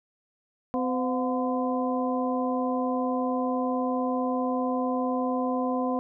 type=harmonic tone with a mistuned harmonic; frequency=255.5 Hz; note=C4; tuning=41 cents flat; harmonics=1 / 2 / 3 / 4; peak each=-27 / -30 / -32 / -33 dBFS; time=0.74-5.99 s; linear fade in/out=0 ms; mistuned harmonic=3; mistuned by=-94 cents; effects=none